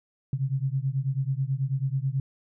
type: beating tone pair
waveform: sine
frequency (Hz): 130.81 / 140.01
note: C3 / C#3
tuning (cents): 0 / +18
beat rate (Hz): 9.2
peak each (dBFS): -27 / -28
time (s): 0.33-2.2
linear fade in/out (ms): 2
effects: none